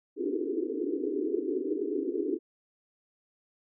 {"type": "band-pass noise", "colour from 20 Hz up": "white", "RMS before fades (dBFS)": -31, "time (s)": [0.16, 2.39], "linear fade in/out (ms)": 50, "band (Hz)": [270, 440], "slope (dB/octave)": 96, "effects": []}